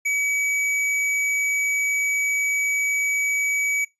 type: tone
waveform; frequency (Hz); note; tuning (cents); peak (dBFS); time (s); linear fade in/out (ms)
square; 2277; C#7; +46; -21; 0.05-3.85; 10
effects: noise-tail reverb RT60 0.2 s tail -21 dB re dry + resampled to 24000 Hz